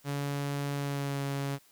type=tone with pitch glide; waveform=sawtooth; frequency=142 to 139.4 Hz; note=C#3 to C#3; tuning=+42 to +10 cents; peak=-27 dBFS; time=0.04-1.59 s; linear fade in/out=50 ms; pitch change=-32 cents; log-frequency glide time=0.75-1.23 s; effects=white hiss -62 dBFS RMS until 1.71 s